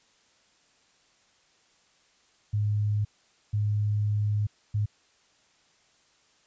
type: tone bursts at uneven times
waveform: sine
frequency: 104.5 Hz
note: G#2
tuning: 11 cents sharp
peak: -23 dBFS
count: 3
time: 2.53-3.05 / 3.53-4.47 / 4.74-4.86 s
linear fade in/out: 10 ms
effects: white hiss -64 dBFS RMS until 6.46 s + resampled to 16000 Hz